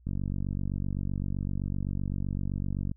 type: click train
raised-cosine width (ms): 5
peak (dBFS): -20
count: 137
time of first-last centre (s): 0.07-2.915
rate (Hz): 47.8
effects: added 60 Hz sine -55 dBFS peak until 2.96 s